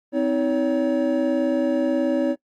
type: tone cluster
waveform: triangle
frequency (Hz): 259.1 / 317.6 / 565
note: C4 / D#4 / C#5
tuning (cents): -17 / +36 / +33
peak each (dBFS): -21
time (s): 0.12-2.36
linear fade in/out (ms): 50
effects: noise-tail reverb RT60 0.1 s tail -22 dB re dry + Opus 32 kbps